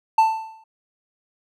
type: tone with exponential decay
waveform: triangle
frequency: 886 Hz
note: A5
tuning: 12 cents sharp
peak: -8 dBFS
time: 0.18-0.64 s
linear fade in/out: 5 ms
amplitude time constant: 98 ms
effects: none